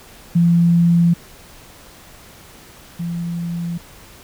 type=tone pair in turn; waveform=sine; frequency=170.7 / 170.7 Hz; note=F3 / F3; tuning=-39 / -39 cents; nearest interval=unison; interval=0 cents; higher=neither; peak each=-10 / -21 dBFS; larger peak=first; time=0.35-1.14 / 2.99-3.78 s; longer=neither; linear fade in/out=10 ms; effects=pink hiss -43 dBFS RMS until 4.23 s